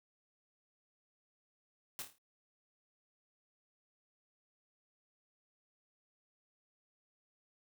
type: noise with echo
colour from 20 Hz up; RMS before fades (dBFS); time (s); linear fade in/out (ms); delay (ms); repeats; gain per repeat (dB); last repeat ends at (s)
white; -42; 1.99-2.02; 0; 27; 6; -6; 2.182
effects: none